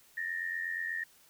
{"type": "tone pair together", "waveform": "sine", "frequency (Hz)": [1776.4, 1864.7], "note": ["A6", "A#6"], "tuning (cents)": [16, 0], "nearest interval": "minor second", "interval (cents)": 84, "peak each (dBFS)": [-37, -35], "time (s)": [0.17, 1.04], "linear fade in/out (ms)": 5, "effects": ["white hiss -62 dBFS RMS until 1.29 s"]}